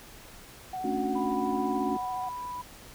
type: tone with vibrato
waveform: sine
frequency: 744 Hz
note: F#5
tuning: 9 cents sharp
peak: -32 dBFS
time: 0.73-2.29 s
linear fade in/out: 5 ms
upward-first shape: sine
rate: 14 Hz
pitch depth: 19 cents each way
type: chord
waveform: sine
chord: D major seventh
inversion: second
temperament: just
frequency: 220.2 / 275.3 / 293.7 / 367.1 Hz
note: A3 / C#4 / D4 / F#4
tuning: +2 / -12 / 0 / -14 cents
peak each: -34 / -32 / -34 / -33 dBFS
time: 0.84-1.97 s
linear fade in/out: 5 ms
type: tone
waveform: sine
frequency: 987.8 Hz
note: B5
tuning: in tune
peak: -34 dBFS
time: 1.15-2.62 s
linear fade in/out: 10 ms
effects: pink hiss -49 dBFS RMS until 2.94 s